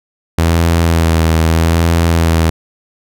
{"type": "tone with vibrato", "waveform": "sawtooth", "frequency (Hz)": 82.41, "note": "E2", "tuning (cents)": 0, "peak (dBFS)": -5, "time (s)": [0.38, 2.5], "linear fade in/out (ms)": 5, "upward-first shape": "sine", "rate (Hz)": 0.79, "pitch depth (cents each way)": 30, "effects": []}